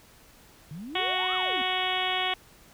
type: exponential two-way sweep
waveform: sine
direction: up then down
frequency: 141.1 to 1396.9 to 235.9 Hz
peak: -36 dBFS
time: 0.71-1.62 s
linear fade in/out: 2 ms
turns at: 1.34 s
type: harmonic tone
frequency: 370 Hz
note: F#4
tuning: in tune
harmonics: 1 / 2 / 3 / 4 / 5 / 6 / 7 / 8 / 9 / 10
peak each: -38 / -31 / -35 / -39 / -36 / -33 / -38 / -33 / -32 / -40 dBFS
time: 0.95-2.34 s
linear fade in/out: 5 ms
effects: pink hiss -55 dBFS RMS until 2.73 s